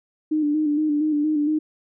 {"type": "tone with vibrato", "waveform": "sine", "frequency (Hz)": 301.3, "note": "D4", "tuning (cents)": 44, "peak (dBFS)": -18, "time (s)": [0.31, 1.59], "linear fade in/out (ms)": 10, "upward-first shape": "square", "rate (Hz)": 4.3, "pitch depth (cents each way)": 40, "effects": []}